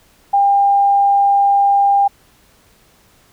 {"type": "tone", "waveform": "sine", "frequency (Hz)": 800, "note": "G5", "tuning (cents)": 35, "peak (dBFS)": -9, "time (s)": [0.33, 2.08], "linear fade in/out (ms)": 10, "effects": ["pink hiss -52 dBFS RMS until 3.32 s"]}